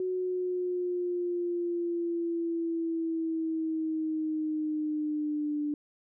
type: exponential sweep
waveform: sine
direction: down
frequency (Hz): 370 to 294.5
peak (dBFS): -28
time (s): 0-5.74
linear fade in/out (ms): 2
effects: none